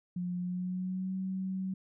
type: tone with pitch glide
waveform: sine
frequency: 178.3 to 188.9 Hz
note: F3 to F#3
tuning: +36 to +36 cents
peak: -32 dBFS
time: 0.16-1.74 s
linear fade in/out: 5 ms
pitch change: +100 cents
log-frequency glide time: 0.39-1.15 s
effects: none